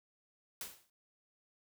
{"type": "noise with exponential decay", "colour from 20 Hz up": "white", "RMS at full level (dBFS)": -40, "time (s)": [0.61, 0.9], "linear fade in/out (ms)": 2, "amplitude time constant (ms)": 62, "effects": []}